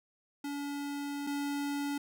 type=tone pair in turn; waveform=square; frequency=285.3 / 285.3 Hz; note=C#4 / C#4; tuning=+50 / +50 cents; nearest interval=unison; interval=0 cents; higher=neither; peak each=-36 / -33 dBFS; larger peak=second; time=0.44-1.27 / 1.27-1.98 s; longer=first; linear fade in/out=5 ms; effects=none